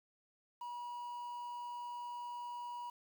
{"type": "tone with quantisation", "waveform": "triangle", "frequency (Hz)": 965, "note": "B5", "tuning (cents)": -40, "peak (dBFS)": -40, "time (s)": [0.61, 2.9], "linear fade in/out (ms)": 5, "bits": 10, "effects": []}